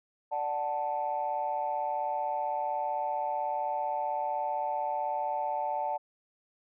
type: chord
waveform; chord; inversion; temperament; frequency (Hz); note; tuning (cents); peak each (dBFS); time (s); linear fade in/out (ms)
sine; D major; none; equal with one note detuned; 587.3 / 744.3 / 880; D5 / F#5 / A5; 0 / +10 / 0; -35 / -33 / -31; 0.31-5.98; 20
effects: tanh soft clip ceiling -21 dBFS